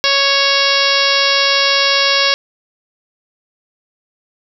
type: harmonic tone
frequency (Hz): 554.4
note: C#5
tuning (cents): 0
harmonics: 1 / 2 / 3 / 4 / 5 / 6 / 7 / 8 / 9 / 10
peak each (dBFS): -20 / -20 / -20 / -20 / -20 / -20 / -20 / -20 / -20 / -20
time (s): 0.04-2.34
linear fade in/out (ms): 0
effects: none